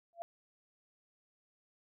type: tone with exponential growth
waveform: sine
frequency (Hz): 681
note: F5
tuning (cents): -44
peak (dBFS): -34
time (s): 0.13-0.22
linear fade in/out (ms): 0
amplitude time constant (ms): 19
effects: none